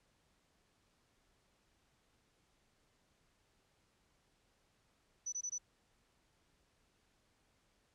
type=tone bursts; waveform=sine; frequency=5970 Hz; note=F#8; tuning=15 cents sharp; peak=-37 dBFS; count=4; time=5.26-5.583 s; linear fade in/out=10 ms; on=65 ms; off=21 ms; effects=pink hiss -75 dBFS RMS until 7.94 s + low-pass 9000 Hz 12 dB/octave